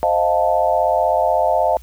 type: chord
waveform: sine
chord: F dominant seventh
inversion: second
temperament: equal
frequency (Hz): 523.3 / 622.3 / 698.5 / 880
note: C5 / Eb5 / F5 / A5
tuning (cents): 0 / 0 / 0 / 0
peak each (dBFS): -22 / -18 / -18 / -20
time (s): 0.03-1.77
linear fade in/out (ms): 0
effects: added 60 Hz sine -38 dBFS peak until 1.82 s + white hiss -51 dBFS RMS until 1.82 s